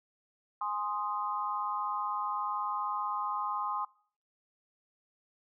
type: chord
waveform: sine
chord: Ab major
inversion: none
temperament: equal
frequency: 830.6 / 1046.5 / 1244.5 Hz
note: Ab5 / C6 / Eb6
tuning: 0 / 0 / 0 cents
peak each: -37 / -34 / -36 dBFS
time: 0.61-3.85 s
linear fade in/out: 5 ms
effects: noise-tail reverb RT60 0.5 s tail -23 dB re dry